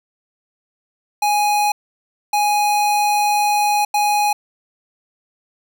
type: tone bursts at uneven times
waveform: square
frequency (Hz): 830.6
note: G#5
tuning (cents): 0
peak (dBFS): -15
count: 3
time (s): 1.22-1.72 / 2.33-3.85 / 3.94-4.33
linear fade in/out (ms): 5
effects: none